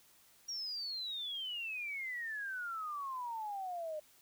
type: exponential sweep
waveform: sine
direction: down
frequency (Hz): 5690 to 600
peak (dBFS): -38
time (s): 0.48-4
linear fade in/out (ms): 10
effects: white hiss -65 dBFS RMS until 4.21 s